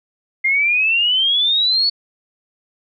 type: exponential sweep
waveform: sine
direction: up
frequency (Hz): 2098 to 4472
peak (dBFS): -13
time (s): 0.44-1.9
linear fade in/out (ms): 10
effects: none